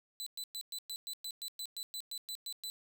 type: tone bursts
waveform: sawtooth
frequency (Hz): 4000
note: B7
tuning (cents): +21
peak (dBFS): -36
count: 15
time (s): 0.2-2.7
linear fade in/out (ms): 0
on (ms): 64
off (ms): 110
effects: none